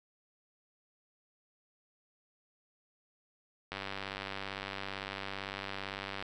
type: click train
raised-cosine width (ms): 0.3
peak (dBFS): -22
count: 246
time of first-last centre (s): 3.72-6.225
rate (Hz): 97.8
effects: none